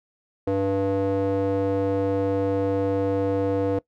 square tone with band-pass filter, 97.7 Hz, G2, 5 cents flat, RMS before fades -23 dBFS, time 0.47-3.79 s, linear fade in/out 5 ms, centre 430 Hz, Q 3.3, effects noise-tail reverb RT60 0.1 s tail -20 dB re dry

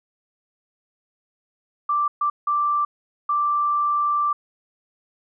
sine tone bursts at uneven times, 1174.7 Hz, D6, in tune, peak -18 dBFS, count 4, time 1.89-2.08 / 2.21-2.3 / 2.47-2.85 / 3.29-4.33 s, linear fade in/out 5 ms, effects none

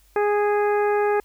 harmonic tone, 413.8 Hz, G#4, 6 cents flat, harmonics 1 / 2 / 3 / 4 / 5 / 6, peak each -19 / -24 / -31 / -31 / -37 / -40 dBFS, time 0.16-1.2 s, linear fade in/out 2 ms, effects added 50 Hz sine -55 dBFS peak until 1.24 s + white hiss -60 dBFS RMS until 1.24 s

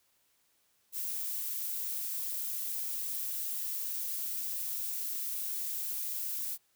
violet noise, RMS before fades -36 dBFS, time 0.92-6.58 s, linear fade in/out 50 ms, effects white hiss -72 dBFS RMS until 6.75 s

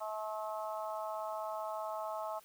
harmonic tone, 215.5 Hz, A3, 36 cents flat, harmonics 3 / 4 / 5 / 6, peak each -40 / -42 / -44 / -46 dBFS, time 0-2.4 s, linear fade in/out 20 ms, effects white hiss -62 dBFS RMS until 2.44 s

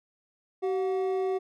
triangle tone pair together, 380.6 / 723.7 Hz, F#4 / F#5, +49 / -39 cents, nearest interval major seventh, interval 1112 cents, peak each -24 / -33 dBFS, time 0.62-1.39 s, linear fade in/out 20 ms, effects none

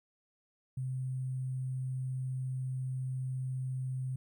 sine tone with sample-and-hold, 129.6 Hz, C3, 16 cents flat, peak -33 dBFS, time 0.77-4.16 s, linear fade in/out 5 ms, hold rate 8820 Hz, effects none

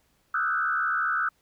sine tone with frequency modulation, 1400 Hz, F6, 4 cents sharp, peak -23 dBFS, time 0.34-1.29 s, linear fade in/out 5 ms, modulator 72.5 Hz, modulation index 2.1, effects pink hiss -68 dBFS RMS until 1.41 s

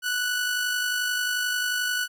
sawtooth tone with amplitude modulation, 1480 Hz, F#6, in tune, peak -19 dBFS, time 0.02-2.08 s, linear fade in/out 50 ms, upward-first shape sine, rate 51.3 Hz, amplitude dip 35%, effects none

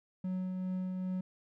triangle tone with tremolo, 185 Hz, F#3, in tune, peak -30 dBFS, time 0.24-1.21 s, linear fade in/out 5 ms, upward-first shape triangle, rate 2.5 Hz, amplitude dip 30%, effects none

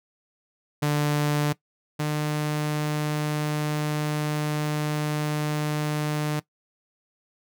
sawtooth tone pair in turn, 147.8 / 150.56 Hz, D3 / D3, +11 / +43 cents, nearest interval unison, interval 32 cents, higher second, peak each -17 / -20 dBFS, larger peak first, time 0.82-1.53 / 1.99-6.4 s, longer second, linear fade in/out 10 ms, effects noise-tail reverb RT60 0.1 s tail -19 dB re dry

